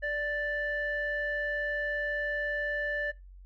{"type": "tone with low-pass filter", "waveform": "square", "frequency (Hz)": 587.3, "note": "D5", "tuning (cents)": 0, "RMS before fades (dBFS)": -32, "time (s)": [0.02, 3.12], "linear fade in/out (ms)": 20, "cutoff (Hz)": 1800, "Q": 4.6, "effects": ["noise-tail reverb RT60 0.2 s tail -20 dB re dry", "added 46 Hz sine -47 dBFS peak until 3.45 s"]}